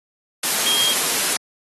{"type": "tone in noise", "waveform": "sine", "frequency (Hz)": 3240, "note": "G#7", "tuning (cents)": -43, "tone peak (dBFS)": -18, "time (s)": [0.66, 0.93], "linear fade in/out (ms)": 5, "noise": "white", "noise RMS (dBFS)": -20, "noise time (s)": [0.43, 1.37], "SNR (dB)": -1, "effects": ["high-pass 200 Hz 12 dB/octave", "AAC 32 kbps"]}